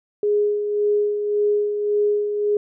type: tone with tremolo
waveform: sine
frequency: 415 Hz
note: G#4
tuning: 1 cent flat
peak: -15 dBFS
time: 0.23-2.57 s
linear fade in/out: 2 ms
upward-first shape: sine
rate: 1.8 Hz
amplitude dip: 50%
effects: none